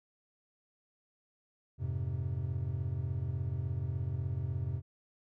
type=chord; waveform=triangle; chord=F minor; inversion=none; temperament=equal; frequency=87.31 / 103.83 / 130.81 Hz; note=F2 / Ab2 / C3; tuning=0 / 0 / 0 cents; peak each=-35 / -36 / -34 dBFS; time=1.78-4.82 s; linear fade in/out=50 ms; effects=none